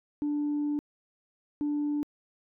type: tone pair in turn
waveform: sine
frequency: 293.8 / 293.8 Hz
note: D4 / D4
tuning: +1 / +1 cents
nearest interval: unison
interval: 0 cents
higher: neither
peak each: -25 dBFS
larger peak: neither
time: 0.22-0.79 / 1.61-2.03 s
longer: first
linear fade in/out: 0 ms
effects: tanh soft clip ceiling -24 dBFS